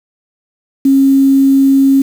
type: tone with quantisation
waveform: sine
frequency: 271.8 Hz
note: C#4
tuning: 34 cents flat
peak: -5 dBFS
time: 0.85-2.02 s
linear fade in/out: 5 ms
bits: 5
effects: none